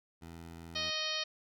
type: tone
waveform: 15% pulse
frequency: 83.4 Hz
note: E2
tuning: 21 cents sharp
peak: -40 dBFS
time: 0.21-0.91 s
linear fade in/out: 20 ms
type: harmonic tone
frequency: 622.3 Hz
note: D#5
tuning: in tune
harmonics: 1 / 2 / 3 / 4 / 5 / 6 / 7 / 8 / 9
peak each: -44 / -45 / -43 / -42 / -39 / -41 / -39 / -45 / -44 dBFS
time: 0.75-1.24 s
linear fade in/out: 10 ms
effects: none